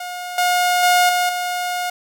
sawtooth tone with level steps, 717 Hz, F5, 45 cents sharp, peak -23 / -11 / -8 / -12 / -17 dBFS, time 0-1.9 s, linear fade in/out 5 ms, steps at 0.38 / 0.83 / 1.09 / 1.29 s, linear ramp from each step 2 ms, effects none

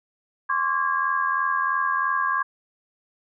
sine tone cluster, 1057 / 1140 / 1632 Hz, C6 / C#6 / G#6, +17 / +48 / -31 cents, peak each -25 dBFS, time 0.49-2.43 s, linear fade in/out 10 ms, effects none

